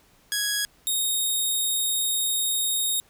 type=tone pair in turn; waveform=10% pulse; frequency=1662 / 3724 Hz; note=G#6 / A#7; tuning=+1 / -2 cents; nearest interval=octave + major second; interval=1397 cents; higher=second; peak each=-15 dBFS; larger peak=neither; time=0.32-0.65 / 0.87-3 s; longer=second; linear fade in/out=0 ms; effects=pink hiss -59 dBFS RMS until 3.09 s